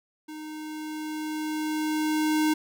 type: tone with level ramp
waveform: square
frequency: 308.5 Hz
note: D#4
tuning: 15 cents flat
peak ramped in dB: -38 to -21 dBFS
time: 0.28-2.54 s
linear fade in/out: 10 ms
effects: none